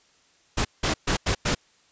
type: noise bursts at uneven times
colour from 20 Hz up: pink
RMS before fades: -23 dBFS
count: 5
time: 0.57-0.65 / 0.83-0.94 / 1.07-1.17 / 1.26-1.35 / 1.45-1.55 s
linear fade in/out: 10 ms
effects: white hiss -61 dBFS RMS until 1.91 s + resampled to 16000 Hz